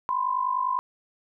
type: tone pair together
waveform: sine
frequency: 996.5 / 1046.5 Hz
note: B5 / C6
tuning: +15 / 0 cents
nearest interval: minor second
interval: 85 cents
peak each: -26 dBFS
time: 0.09-0.79 s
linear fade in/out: 0 ms
effects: none